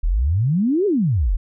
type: exponential two-way sweep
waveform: sine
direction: up then down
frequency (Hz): 35.56 to 430.7 to 35.56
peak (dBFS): -15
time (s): 0.03-1.37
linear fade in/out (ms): 10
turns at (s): 0.86
effects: none